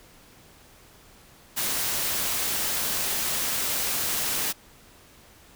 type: noise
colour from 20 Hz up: white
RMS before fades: -27 dBFS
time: 1.56-4.53 s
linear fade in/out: 20 ms
effects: pink hiss -53 dBFS RMS until 5.55 s